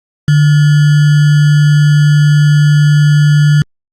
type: tone with sample-and-hold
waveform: sine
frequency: 148.2 Hz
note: D3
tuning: 16 cents sharp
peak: -4 dBFS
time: 0.28-3.62 s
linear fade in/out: 2 ms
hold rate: 1575 Hz
effects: low-pass 7000 Hz 12 dB/octave + Opus 48 kbps